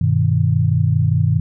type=chord; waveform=sine; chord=G augmented; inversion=none; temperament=equal with one note detuned; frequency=98 / 123.11 / 155.56 Hz; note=G2 / B2 / D#3; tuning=0 / -5 / 0 cents; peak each=-17 dBFS; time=0.01-1.4 s; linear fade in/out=5 ms; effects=none